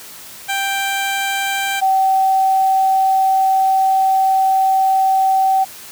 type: tone pair in turn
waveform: 15% pulse / sine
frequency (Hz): 786 / 767.2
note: G5 / G5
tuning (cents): +4 / -37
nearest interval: unison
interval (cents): 41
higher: first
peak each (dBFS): -11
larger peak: neither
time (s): 0.48-1.81 / 1.81-5.65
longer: second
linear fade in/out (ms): 20
effects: white hiss -36 dBFS RMS until 5.91 s + high-pass 60 Hz 12 dB/octave